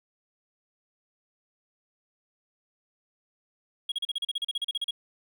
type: tone bursts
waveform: triangle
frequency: 3300 Hz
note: G#7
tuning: 12 cents flat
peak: -25 dBFS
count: 16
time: 3.89-4.909 s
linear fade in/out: 5 ms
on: 29 ms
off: 37 ms
effects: none